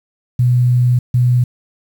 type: tone bursts at uneven times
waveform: sine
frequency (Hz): 123.47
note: B2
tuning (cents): 0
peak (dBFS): -9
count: 2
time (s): 0.39-0.99 / 1.14-1.44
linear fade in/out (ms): 5
effects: 7-bit